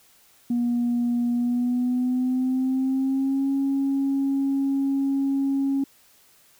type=tone with pitch glide; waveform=sine; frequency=240 to 274.1 Hz; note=B3 to C#4; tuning=-49 to -19 cents; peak=-19 dBFS; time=0.5-5.84 s; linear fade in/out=5 ms; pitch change=+230 cents; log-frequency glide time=1.32-3.51 s; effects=tanh soft clip ceiling -17 dBFS + white hiss -57 dBFS RMS until 6.59 s